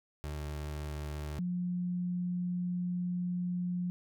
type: tone pair in turn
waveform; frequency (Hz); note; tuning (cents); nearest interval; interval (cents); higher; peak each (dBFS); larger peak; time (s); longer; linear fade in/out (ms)
30% pulse / sine; 74.5 / 178.12; D2 / F3; +25 / +34; octave + minor third; 1509; second; -34 / -31; second; 0.24-1.39 / 1.39-3.9; second; 0
effects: none